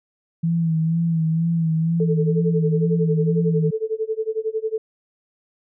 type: tone with vibrato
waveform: sine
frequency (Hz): 164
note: E3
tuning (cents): -9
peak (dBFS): -17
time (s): 0.43-3.71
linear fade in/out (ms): 10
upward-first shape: sine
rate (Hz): 2.1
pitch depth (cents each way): 44
type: tone with tremolo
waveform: sine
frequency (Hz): 440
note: A4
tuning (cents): 0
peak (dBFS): -18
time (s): 2-4.78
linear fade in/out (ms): 2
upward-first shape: sine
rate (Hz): 11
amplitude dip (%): 95
effects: none